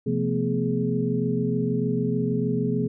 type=tone cluster; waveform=sine; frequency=129.6 / 172.8 / 224.6 / 251.2 / 419.8 Hz; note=C3 / F3 / A3 / B3 / G#4; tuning=-16 / -18 / +36 / +30 / +19 cents; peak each=-28 dBFS; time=0.06-2.88 s; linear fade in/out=10 ms; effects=none